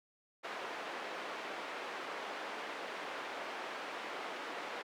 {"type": "band-pass noise", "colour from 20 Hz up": "pink", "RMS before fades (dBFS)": -43, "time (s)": [0.43, 4.83], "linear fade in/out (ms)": 20, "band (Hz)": [450, 2500], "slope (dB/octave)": 12, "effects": ["high-pass 200 Hz 12 dB/octave"]}